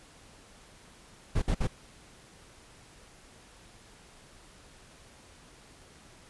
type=noise bursts; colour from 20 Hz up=brown; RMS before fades=-26 dBFS; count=3; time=1.35-1.674 s; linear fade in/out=10 ms; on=72 ms; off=54 ms; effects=pink hiss -55 dBFS RMS until 6.29 s + resampled to 24000 Hz